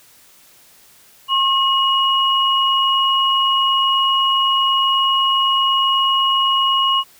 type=tone pair together; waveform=sine; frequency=1079 / 2898 Hz; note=C#6 / F#7; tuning=-47 / -37 cents; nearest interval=octave + perfect fourth; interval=1710 cents; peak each=-16 dBFS; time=1.28-7.04 s; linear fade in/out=50 ms; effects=white hiss -49 dBFS RMS until 7.19 s